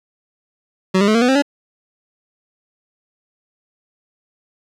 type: tone with pitch steps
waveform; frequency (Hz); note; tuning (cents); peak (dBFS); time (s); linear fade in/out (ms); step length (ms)
25% pulse; 187.8 / 201.3 / 215.7 / 231.2 / 247.8 / 265.6 / 284.7; F#3 / G3 / A3 / A#3 / B3 / C4 / C#4; +26 / +46 / -34 / -14 / +6 / +26 / +46; -8; 0.94-1.423; 10; 69
effects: low-pass 6000 Hz 12 dB/octave + 8-bit